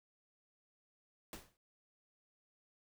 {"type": "noise with exponential decay", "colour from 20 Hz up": "pink", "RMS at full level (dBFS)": -45, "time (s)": [1.33, 1.57], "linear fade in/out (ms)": 1, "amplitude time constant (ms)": 51, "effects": []}